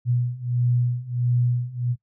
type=beating tone pair; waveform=sine; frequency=121.3 / 122.8 Hz; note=B2 / B2; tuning=-31 / -9 cents; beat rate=1.5 Hz; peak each=-24 / -22 dBFS; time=0.05-1.96 s; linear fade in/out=50 ms; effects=noise-tail reverb RT60 0.1 s tail -20 dB re dry